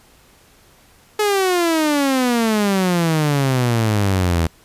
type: exponential sweep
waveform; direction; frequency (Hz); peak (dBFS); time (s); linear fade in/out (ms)
sawtooth; down; 428 to 80.7; -11; 1.19-4.47; 5
effects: pink hiss -51 dBFS RMS until 4.64 s + resampled to 32000 Hz